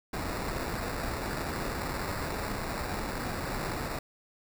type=noise with sample-and-hold; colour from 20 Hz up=pink; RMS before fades=-34 dBFS; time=0.13-3.99 s; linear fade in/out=5 ms; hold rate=3150 Hz; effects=none